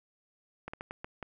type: slowing click train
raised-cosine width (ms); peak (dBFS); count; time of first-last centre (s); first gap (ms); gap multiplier
0.5; -24; 6; 0.68-1.227; 55; 1.35
effects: none